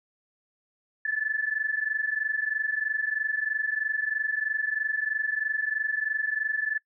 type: tone pair together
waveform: sine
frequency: 1726 / 1749.1 Hz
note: A6 / A6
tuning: -34 / -11 cents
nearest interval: unison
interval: 23 cents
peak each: -28 dBFS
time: 1.05-6.78 s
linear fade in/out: 5 ms
effects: noise-tail reverb RT60 0.1 s tail -22 dB re dry